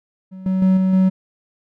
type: tone with level steps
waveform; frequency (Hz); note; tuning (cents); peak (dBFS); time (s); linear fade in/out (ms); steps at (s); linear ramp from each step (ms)
triangle; 188; F#3; +28; -30 / -14 / -9 / -12 / -9; 0.31-1.1; 20; 0.46 / 0.62 / 0.77 / 0.93; 2
effects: none